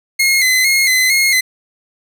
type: tone with vibrato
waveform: sawtooth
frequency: 2093 Hz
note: C7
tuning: in tune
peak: -7 dBFS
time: 0.19-1.41 s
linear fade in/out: 10 ms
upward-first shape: square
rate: 2.2 Hz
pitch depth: 49 cents each way
effects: none